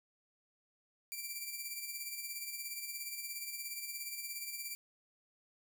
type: tone with tremolo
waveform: 5% pulse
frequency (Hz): 2349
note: D7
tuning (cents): 0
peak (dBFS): -29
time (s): 1.12-4.75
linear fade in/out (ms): 0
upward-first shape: sine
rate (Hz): 17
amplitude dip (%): 50
effects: none